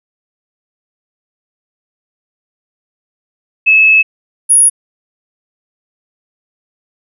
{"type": "tone pair in turn", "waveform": "sine", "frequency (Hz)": [2596, 10420], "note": ["E7", "E9"], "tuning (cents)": [-27, -21], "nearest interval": "2 octaves", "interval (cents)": 2406, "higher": "second", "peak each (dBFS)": -4, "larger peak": "neither", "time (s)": [[3.66, 4.03], [4.49, 4.7]], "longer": "first", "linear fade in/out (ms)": 20, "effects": []}